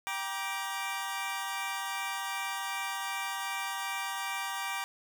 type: chord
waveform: 20% pulse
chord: G minor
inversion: none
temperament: equal with one note detuned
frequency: 784 / 950.3 / 1174.7 Hz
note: G5 / Bb5 / D6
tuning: 0 / +33 / 0 cents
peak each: -33 dBFS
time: 0.07-4.84 s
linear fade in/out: 0 ms
effects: none